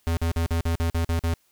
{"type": "tone bursts", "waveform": "square", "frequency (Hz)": 83.3, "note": "E2", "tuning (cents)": 19, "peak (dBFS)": -22, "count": 9, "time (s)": [0.07, 1.338], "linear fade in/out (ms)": 0, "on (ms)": 100, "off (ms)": 46, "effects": ["white hiss -65 dBFS RMS until 1.51 s"]}